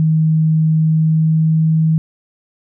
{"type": "tone with pitch glide", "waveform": "sine", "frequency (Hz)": [158.1, 159.38], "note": ["D#3", "D#3"], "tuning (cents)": [28, 42], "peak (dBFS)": -10, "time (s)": [0, 1.98], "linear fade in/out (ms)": 0, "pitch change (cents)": 14, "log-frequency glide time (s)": [0.77, 1.67], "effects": []}